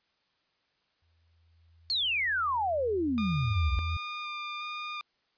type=tone with exponential growth; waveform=sine; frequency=82.8 Hz; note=E2; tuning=8 cents sharp; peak=-28 dBFS; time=1.02-3.97 s; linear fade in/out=5 ms; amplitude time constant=640 ms
type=exponential sweep; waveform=sine; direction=down; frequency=4445 to 56.1 Hz; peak=-26 dBFS; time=1.9-3.79 s; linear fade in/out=0 ms
type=tone with vibrato; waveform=20% pulse; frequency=1208 Hz; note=D6; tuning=48 cents sharp; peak=-30 dBFS; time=3.18-5.01 s; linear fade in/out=0 ms; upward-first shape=square; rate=1.4 Hz; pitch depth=11 cents each way
effects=white hiss -73 dBFS RMS until 5.37 s + resampled to 11025 Hz